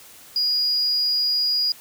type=tone; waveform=triangle; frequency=4883 Hz; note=D#8; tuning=33 cents flat; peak=-16 dBFS; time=0.36-1.72 s; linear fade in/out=2 ms; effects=tanh soft clip ceiling -15 dBFS + white hiss -46 dBFS RMS until 1.8 s